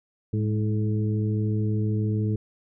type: harmonic tone with a mistuned harmonic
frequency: 107.7 Hz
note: A2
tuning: 37 cents flat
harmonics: 1 / 2 / 3 / 4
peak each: -23 / -29 / -33 / -35 dBFS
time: 0.33-2.36 s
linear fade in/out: 5 ms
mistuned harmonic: 2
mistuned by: -54 cents
effects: none